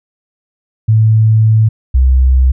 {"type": "tone pair in turn", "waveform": "sine", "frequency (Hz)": [110, 64.59], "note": ["A2", "C2"], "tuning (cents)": [0, -22], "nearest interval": "major sixth", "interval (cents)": 922, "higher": "first", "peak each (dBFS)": -5, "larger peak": "neither", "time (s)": [[0.88, 1.69], [1.94, 2.52]], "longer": "first", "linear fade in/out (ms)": 10, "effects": []}